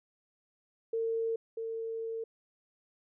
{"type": "tone pair in turn", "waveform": "sine", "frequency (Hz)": [453.8, 452], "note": ["A#4", "A4"], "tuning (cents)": [-47, 47], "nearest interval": "unison", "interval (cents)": 6, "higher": "first", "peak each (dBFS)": [-29, -34], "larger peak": "first", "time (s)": [[0.93, 1.36], [1.57, 2.24]], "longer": "second", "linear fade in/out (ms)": 5, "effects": []}